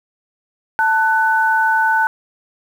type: tone pair together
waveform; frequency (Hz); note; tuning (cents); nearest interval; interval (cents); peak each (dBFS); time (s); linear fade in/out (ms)
sine; 885.7 / 1494; A5 / F#6; +11 / +16; major sixth; 905; -15 / -15; 0.79-2.07; 0
effects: 7-bit